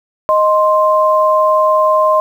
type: tone pair together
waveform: sine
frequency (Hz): 622.3 / 1048.2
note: D#5 / C6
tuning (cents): 0 / +3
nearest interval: major sixth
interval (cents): 903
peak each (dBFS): -11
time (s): 0.29-2.2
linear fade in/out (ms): 0
effects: 7-bit